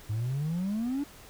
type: exponential sweep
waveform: triangle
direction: up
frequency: 102.5 to 294.6 Hz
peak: -25 dBFS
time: 0.09-1.04 s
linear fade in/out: 10 ms
effects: tanh soft clip ceiling -23 dBFS + pink hiss -51 dBFS RMS until 1.29 s